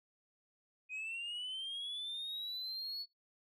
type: linear sweep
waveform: sine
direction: up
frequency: 2489 to 4435 Hz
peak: -37 dBFS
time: 0.89-3.06 s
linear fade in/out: 50 ms
effects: noise-tail reverb RT60 0.2 s tail -24 dB re dry + tanh soft clip ceiling -38 dBFS